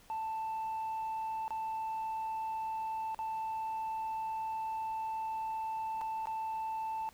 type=tone with dropouts; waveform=sine; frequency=884 Hz; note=A5; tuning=8 cents sharp; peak=-32 dBFS; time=0.1-7.09 s; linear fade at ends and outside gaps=0 ms; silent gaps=1.48-1.506 / 3.146-3.19 / 6.011-6.015 / 6.256-6.271 s; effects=tanh soft clip ceiling -33 dBFS + pink hiss -61 dBFS RMS until 7.13 s